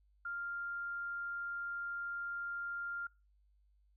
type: tone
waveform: sine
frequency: 1396.9 Hz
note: F6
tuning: in tune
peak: -38 dBFS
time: 0.25-3.07 s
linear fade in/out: 5 ms
effects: noise-tail reverb RT60 0.3 s tail -26 dB re dry + added 50 Hz sine -67 dBFS peak until 3.96 s

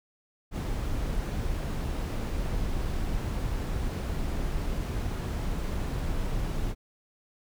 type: noise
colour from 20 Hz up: brown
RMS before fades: -30 dBFS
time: 0.51-6.75 s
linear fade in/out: 50 ms
effects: none

